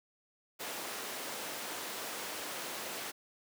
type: high-pass noise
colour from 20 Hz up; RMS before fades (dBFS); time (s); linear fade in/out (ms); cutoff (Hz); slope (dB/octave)
pink; -41; 0.59-3.12; 20; 380; 12
effects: none